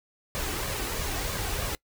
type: noise with flanger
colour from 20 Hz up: pink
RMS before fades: -31 dBFS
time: 0.35-1.75 s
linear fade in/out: 0 ms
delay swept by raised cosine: 1.7 to 2.69 ms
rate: 3.1 Hz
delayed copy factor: +0.5
effects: noise-tail reverb RT60 0.1 s tail -23 dB re dry